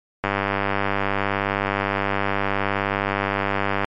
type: click train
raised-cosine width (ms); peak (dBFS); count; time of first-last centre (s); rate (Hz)
0.5; -6; 359; 0.24-3.845; 99.3
effects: MP3 48 kbps